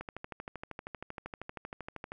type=click train; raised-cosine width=0.5 ms; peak=-25 dBFS; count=28; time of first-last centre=0.01-2.119 s; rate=12.8 Hz; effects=none